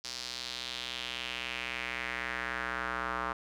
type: tone with band-pass filter sweep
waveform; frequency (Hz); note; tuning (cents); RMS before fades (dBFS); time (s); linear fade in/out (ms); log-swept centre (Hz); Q
square; 61.9; B1; +5; -37; 0.04-3.33; 5; 5000 to 1200; 2.7
effects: none